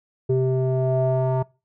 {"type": "tone with low-pass filter sweep", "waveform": "square", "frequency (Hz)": 130, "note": "C3", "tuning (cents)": -11, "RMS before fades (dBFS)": -21, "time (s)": [0.29, 1.43], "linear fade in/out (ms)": 10, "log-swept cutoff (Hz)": [430, 830], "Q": 5.1, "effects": ["noise-tail reverb RT60 0.3 s tail -24 dB re dry"]}